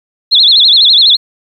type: tone with vibrato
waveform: sine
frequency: 3794 Hz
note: A#7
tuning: 30 cents sharp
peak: -3 dBFS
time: 0.31-1.17 s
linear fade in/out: 20 ms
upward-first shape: sine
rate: 12 Hz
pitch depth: 210 cents each way
effects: 7-bit